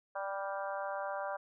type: harmonic tone with a mistuned harmonic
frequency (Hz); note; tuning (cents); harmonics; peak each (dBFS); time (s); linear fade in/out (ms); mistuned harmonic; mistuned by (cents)
196; G3; 0; 3 / 4 / 5 / 6 / 7 / 8; -39 / -41 / -43 / -45 / -46 / -47; 0.15-1.37; 10; 7; +31
effects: none